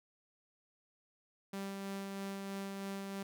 sawtooth tone with tremolo, 196.3 Hz, G3, 3 cents sharp, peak -35 dBFS, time 1.53-3.23 s, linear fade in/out 5 ms, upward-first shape sine, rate 3.1 Hz, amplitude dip 25%, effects none

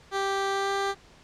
15% pulse tone with pitch glide, 392 to 395 Hz, G4 to G4, 0 to +13 cents, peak -19 dBFS, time 0.11-0.95 s, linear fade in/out 50 ms, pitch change +13 cents, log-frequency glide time 0.51-0.71 s, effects pink hiss -54 dBFS RMS until 1.23 s + low-pass 6000 Hz 12 dB/octave

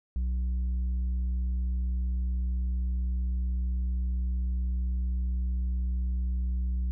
triangle tone with tanh clipping, 61.74 Hz, B1, in tune, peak -27 dBFS, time 0.16-6.91 s, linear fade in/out 0 ms, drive 9 dB, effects none

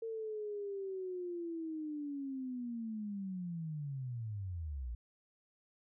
sine linear sweep, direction down, 454.9 to 55 Hz, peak -38 dBFS, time 0.02-4.95 s, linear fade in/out 5 ms, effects none

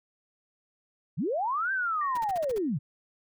sine linear two-way sweep, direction up then down, 112.5 to 1594 to 112.5 Hz, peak -26 dBFS, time 1.17-2.79 s, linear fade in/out 20 ms, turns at 1.72 s
sine tone with exponential decay, 1858 Hz, A#6, 6 cents flat, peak -35 dBFS, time 2.01-2.7 s, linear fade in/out 5 ms, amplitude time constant 150 ms
pink noise bursts, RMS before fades -43 dBFS, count 7, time 2.15-2.584 s, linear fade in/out 5 ms, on 26 ms, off 42 ms
effects none

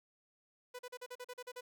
sawtooth tone bursts, 495.9 Hz, B4, 7 cents sharp, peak -40 dBFS, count 10, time 0.74-1.61 s, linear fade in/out 10 ms, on 51 ms, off 40 ms, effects none

